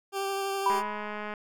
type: tone with vibrato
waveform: 20% pulse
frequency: 392 Hz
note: G4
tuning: in tune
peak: -24 dBFS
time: 0.12-0.83 s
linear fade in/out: 50 ms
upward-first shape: triangle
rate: 12 Hz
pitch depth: 14 cents each way
type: tone with exponential decay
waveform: sine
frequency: 987.8 Hz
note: B5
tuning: in tune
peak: -20 dBFS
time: 0.66-1.31 s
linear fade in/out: 2 ms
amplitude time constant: 140 ms
type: click train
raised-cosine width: 0.5 ms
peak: -22 dBFS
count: 135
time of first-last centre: 0.7-1.338 s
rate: 210 Hz
effects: none